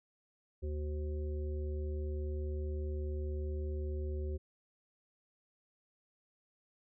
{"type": "harmonic tone", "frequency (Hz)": 75.1, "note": "D2", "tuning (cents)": 39, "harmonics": [1, 3, 5, 7], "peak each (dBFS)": [-35, -51, -43, -51], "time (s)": [0.62, 4.38], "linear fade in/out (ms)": 20, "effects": []}